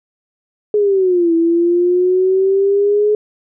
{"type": "exponential two-way sweep", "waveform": "sine", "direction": "down then up", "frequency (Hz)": [423.8, 329.6, 423.8], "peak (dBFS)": -10, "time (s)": [0.74, 3.15], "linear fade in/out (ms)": 2, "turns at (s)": 1.34, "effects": []}